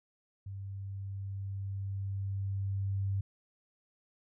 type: tone with level ramp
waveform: sine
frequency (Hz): 98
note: G2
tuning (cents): 0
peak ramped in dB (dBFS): -39 to -29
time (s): 0.46-3.21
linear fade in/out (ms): 5
effects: none